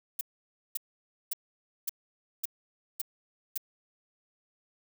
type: noise bursts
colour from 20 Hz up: violet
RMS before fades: -31 dBFS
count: 7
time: 0.19-3.577 s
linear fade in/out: 5 ms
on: 21 ms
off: 540 ms
effects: none